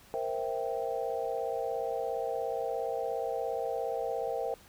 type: chord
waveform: sine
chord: C dominant seventh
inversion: third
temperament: equal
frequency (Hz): 466.2 / 523.3 / 659.3 / 784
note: Bb4 / C5 / E5 / G5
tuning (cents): 0 / 0 / 0 / 0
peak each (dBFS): -35 / -36 / -37 / -37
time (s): 0.14-4.54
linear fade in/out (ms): 0
effects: pink hiss -57 dBFS RMS until 4.68 s

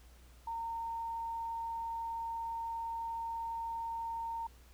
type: tone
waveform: sine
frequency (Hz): 917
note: A#5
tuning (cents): -29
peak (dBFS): -36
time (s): 0.47-4.47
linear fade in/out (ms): 5
effects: added 60 Hz sine -56 dBFS peak until 4.73 s + pink hiss -64 dBFS RMS until 4.73 s

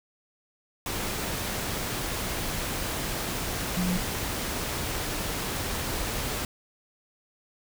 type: tone in noise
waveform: sine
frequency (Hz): 180.5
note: F#3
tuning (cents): -43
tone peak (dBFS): -25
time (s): 3.77-3.97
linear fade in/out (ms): 2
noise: pink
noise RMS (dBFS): -31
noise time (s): 0.86-6.45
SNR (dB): +3
effects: none

